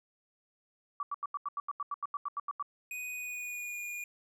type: tone bursts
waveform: sine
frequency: 1150 Hz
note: D6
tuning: 37 cents flat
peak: -32 dBFS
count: 15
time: 1-2.626 s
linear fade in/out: 2 ms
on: 30 ms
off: 84 ms
type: tone with pitch glide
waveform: square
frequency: 2489 to 2434 Hz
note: D#7 to D#7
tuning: 0 to -39 cents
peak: -38 dBFS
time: 2.91-4.04 s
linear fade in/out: 2 ms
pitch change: -39 cents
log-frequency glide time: 3.13-3.79 s
effects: none